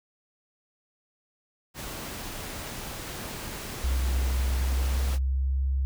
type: noise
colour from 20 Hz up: pink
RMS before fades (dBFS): -37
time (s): 1.74-5.19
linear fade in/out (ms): 50
type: tone with pitch glide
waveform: sine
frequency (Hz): 64.3 to 66.99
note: C2 to C2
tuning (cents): -30 to +41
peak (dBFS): -23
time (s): 3.84-5.85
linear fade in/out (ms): 0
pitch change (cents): +71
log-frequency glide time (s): 4.29-5.62
effects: none